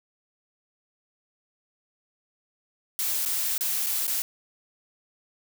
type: noise with dropouts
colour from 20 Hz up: blue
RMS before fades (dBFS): -27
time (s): 2.99-4.22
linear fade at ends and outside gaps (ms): 0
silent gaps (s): 3.251-3.259 / 3.579-3.609 / 3.862-3.867 / 4.068-4.078
effects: none